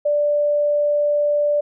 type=tone; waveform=sine; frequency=587.3 Hz; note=D5; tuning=in tune; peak=-15 dBFS; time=0.05-1.61 s; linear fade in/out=10 ms; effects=none